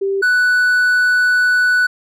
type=tone pair in turn; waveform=sine / triangle; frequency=392 / 1484.7 Hz; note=G4 / F#6; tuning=0 / +6 cents; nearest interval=octave + major seventh; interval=2306 cents; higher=second; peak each=-15 / -9 dBFS; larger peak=second; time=0.01-0.22 / 0.22-1.87 s; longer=second; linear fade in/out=10 ms; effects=none